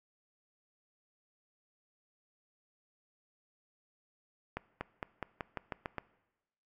accelerating click train, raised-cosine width 0.5 ms, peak -21 dBFS, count 9, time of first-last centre 4.57-5.983 s, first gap 240 ms, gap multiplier 0.91, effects noise-tail reverb RT60 1.0 s tail -20 dB re dry

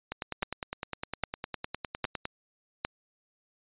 two click trains, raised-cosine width 0.3 ms, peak -17 / -12 dBFS, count 22 / 4, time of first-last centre 0.12-2.254 / 0.43-2.849 s, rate 9.84 / 1.24 Hz, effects resampled to 8000 Hz

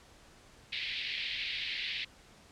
pink band-pass noise, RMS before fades -37 dBFS, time 0.72-2.05 s, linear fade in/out 10 ms, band 2000 to 4300 Hz, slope 48 dB/octave, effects pink hiss -58 dBFS RMS until 2.51 s + low-pass 8000 Hz 12 dB/octave

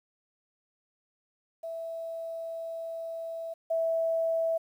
sine tone pair in turn, 659.3 / 656.3 Hz, E5 / E5, 0 / -8 cents, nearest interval unison, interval 8 cents, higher first, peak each -34 / -25 dBFS, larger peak second, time 1.63-3.54 / 3.7-4.58 s, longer first, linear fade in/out 10 ms, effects 10-bit

